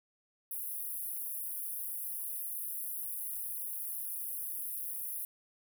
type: high-pass noise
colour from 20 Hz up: pink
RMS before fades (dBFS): -39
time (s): 0.51-5.25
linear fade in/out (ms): 2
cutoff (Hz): 10000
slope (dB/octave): 96
effects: none